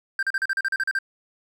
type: tone bursts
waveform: triangle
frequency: 1574 Hz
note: G6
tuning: 7 cents sharp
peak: -19 dBFS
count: 11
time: 0.19-0.988 s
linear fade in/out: 2 ms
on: 38 ms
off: 38 ms
effects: none